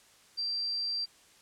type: tone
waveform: sine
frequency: 4708 Hz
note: D8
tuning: 3 cents sharp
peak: -30 dBFS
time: 0.37-1.06 s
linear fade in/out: 20 ms
effects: white hiss -60 dBFS RMS until 1.41 s + low-pass 9000 Hz 12 dB/octave